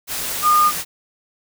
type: tone in noise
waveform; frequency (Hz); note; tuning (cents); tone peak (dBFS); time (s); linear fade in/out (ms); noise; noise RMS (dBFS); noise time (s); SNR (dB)
sine; 1217; D#6; -39; -11; 0.42-0.72; 50; white; -25; 0.07-0.85; +11
effects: none